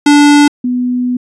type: tone pair in turn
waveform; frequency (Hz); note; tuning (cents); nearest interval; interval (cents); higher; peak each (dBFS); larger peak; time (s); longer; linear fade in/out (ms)
square / sine; 291.1 / 248; D4 / B3; -15 / +7; minor third; 278; first; -4 / -11; first; 0.06-0.48 / 0.64-1.17; second; 5
effects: resampled to 22050 Hz